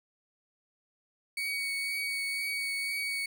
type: tone with vibrato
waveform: 35% pulse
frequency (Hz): 2240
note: C#7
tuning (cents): +18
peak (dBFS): -29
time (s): 1.37-3.26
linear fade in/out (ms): 5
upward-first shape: triangle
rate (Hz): 2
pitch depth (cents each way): 14
effects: none